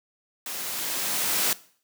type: noise with level ramp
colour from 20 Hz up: white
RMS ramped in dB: -34 to -23 dBFS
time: 0.46-1.53 s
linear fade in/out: 2 ms
effects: noise-tail reverb RT60 0.5 s tail -19 dB re dry + high-pass 150 Hz 12 dB/octave